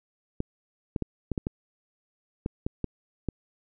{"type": "clicks", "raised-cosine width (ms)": 3, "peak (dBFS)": -15, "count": 10, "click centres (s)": [0.404, 0.962, 1.023, 1.317, 1.378, 1.469, 2.461, 2.665, 2.843, 3.287], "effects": []}